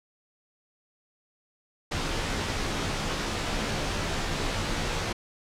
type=noise with comb filter; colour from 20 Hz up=pink; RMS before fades=-29 dBFS; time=1.91-5.13 s; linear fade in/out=10 ms; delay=16 ms; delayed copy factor=-0.7; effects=low-pass 6000 Hz 12 dB/octave